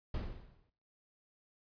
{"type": "noise with exponential decay", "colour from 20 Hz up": "brown", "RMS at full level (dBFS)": -34, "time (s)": [0.14, 0.7], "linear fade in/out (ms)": 5, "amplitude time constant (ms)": 120, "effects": ["noise-tail reverb RT60 0.7 s tail -23 dB re dry", "resampled to 11025 Hz"]}